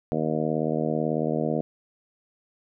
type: harmonic tone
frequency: 78.2 Hz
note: D#2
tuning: 9 cents sharp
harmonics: 2 / 3 / 4 / 5 / 6 / 7 / 8 / 9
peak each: -30 / -29 / -31 / -34 / -30 / -33 / -32 / -36 dBFS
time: 0.12-1.61 s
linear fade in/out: 0 ms
effects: none